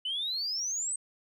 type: exponential sweep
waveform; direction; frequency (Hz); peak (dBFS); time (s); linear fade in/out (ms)
sine; up; 2960 to 8372; -29; 0.05-0.96; 5
effects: tanh soft clip ceiling -26 dBFS